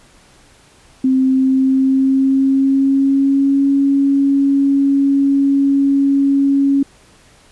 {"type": "tone with pitch glide", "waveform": "sine", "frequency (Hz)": [261.6, 277.2], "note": ["C4", "C#4"], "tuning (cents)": [0, 0], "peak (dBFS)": -10, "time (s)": [1.04, 6.83], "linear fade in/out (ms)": 5, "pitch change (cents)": 100, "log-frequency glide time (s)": [1.15, 3.7], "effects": ["pink hiss -48 dBFS RMS until 7.51 s", "resampled to 24000 Hz"]}